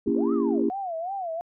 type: chord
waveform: sine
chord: A# diminished seventh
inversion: none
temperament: just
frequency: 233.1 / 279.7 / 335.6 / 402.8 Hz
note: A#3 / C#4 / E4 / G4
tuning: 0 / +16 / +31 / +47 cents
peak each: -26 dBFS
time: 0.06-0.7 s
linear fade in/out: 10 ms
type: linear two-way sweep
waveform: sine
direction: up then down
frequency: 33.47 to 1318.5 to 334.9 Hz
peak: -36 dBFS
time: 0.07-0.67 s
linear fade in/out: 10 ms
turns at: 0.33 s
type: tone with vibrato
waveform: sine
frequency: 717 Hz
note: F5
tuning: 45 cents sharp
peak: -28 dBFS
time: 0.7-1.41 s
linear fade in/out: 0 ms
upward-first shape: sine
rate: 2.8 Hz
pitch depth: 180 cents each way
effects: tanh soft clip ceiling -10 dBFS